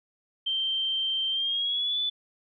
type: tone with pitch glide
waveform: sine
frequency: 3136 to 3480 Hz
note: G7 to A7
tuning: 0 to -20 cents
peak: -25 dBFS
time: 0.46-2.1 s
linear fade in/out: 10 ms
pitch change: +180 cents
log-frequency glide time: 1.3-1.99 s
effects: none